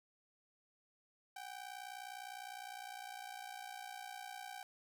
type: ring-modulated tone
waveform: sawtooth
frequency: 775 Hz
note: G5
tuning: 20 cents flat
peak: -40 dBFS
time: 1.36-4.63 s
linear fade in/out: 2 ms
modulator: 29.9 Hz
effects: none